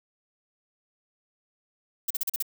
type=noise bursts; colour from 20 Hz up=violet; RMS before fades=-27 dBFS; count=6; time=2.08-2.425 s; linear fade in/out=5 ms; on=25 ms; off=39 ms; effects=none